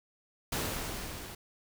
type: noise with level ramp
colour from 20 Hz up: pink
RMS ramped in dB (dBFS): -32 to -45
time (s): 0.52-1.35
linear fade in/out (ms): 5
effects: none